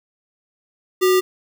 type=tone with sample-and-hold; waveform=sine; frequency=370 Hz; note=F#4; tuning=in tune; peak=-12 dBFS; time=1.01-1.21 s; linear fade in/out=20 ms; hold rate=1575 Hz; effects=none